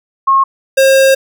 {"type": "tone pair in turn", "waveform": ["sine", "square"], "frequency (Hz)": [1082, 536.3], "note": ["C#6", "C5"], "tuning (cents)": [-42, 43], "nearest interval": "octave", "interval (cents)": 1215, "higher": "first", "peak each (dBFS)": -6, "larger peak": "neither", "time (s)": [[0.27, 0.44], [0.77, 1.15]], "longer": "second", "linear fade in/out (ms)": 10, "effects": []}